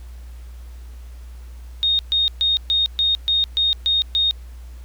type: tone bursts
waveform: sine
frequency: 3706 Hz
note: A#7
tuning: 11 cents flat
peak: -15 dBFS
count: 9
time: 1.83-4.31 s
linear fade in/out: 0 ms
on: 160 ms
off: 130 ms
effects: added 60 Hz sine -34 dBFS peak until 4.84 s + pink hiss -53 dBFS RMS until 4.84 s